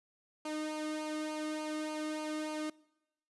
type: tone with flanger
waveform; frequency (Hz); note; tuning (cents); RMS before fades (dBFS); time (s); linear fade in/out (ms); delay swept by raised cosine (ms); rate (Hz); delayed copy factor
sawtooth; 307.4; D#4; -21; -38; 0.45-2.7; 5; 0.54 to 1.24; 3.4; -0.65
effects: noise-tail reverb RT60 0.9 s tail -23 dB re dry + resampled to 24000 Hz